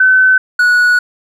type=tone pair in turn; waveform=sine / triangle; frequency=1520 / 1466.3 Hz; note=F#6 / F#6; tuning=+46 / -16 cents; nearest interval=minor second; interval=62 cents; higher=first; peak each=-5 dBFS; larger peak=neither; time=0-0.38 / 0.59-0.99 s; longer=second; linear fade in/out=5 ms; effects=none